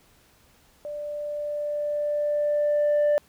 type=tone with level ramp; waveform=sine; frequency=590 Hz; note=D5; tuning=8 cents sharp; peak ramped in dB=-31 to -15 dBFS; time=0.85-3.18 s; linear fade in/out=0 ms; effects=tanh soft clip ceiling -17 dBFS + pink hiss -59 dBFS RMS until 3.28 s